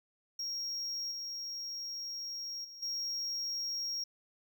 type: tone with level steps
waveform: triangle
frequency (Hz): 5588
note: F8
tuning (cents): 0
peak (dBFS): -34 / -37 / -46 / -33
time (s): 0.39-4.04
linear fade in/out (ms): 5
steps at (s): 1.11 / 2.64 / 2.82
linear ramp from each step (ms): 10
effects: none